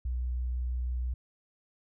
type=tone with vibrato; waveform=sine; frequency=61.74 Hz; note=B1; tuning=in tune; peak=-29 dBFS; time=0.05-1.14 s; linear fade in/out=5 ms; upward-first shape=sine; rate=6.1 Hz; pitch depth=8 cents each way; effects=none